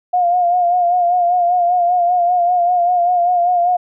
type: tone with vibrato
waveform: sine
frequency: 708 Hz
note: F5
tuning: 23 cents sharp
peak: -11 dBFS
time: 0.13-3.77 s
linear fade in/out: 10 ms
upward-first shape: sine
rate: 5.1 Hz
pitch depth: 44 cents each way
effects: none